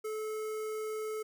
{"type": "tone with notch filter", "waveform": "square", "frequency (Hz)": 433.2, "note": "A4", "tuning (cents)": -27, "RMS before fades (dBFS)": -37, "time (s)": [0.04, 1.23], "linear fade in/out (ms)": 10, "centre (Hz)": 3600, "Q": 0.86, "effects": []}